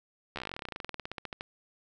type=slowing click train; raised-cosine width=0.3 ms; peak=-21 dBFS; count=29; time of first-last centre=0.36-1.409 s; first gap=13 ms; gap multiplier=1.07; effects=none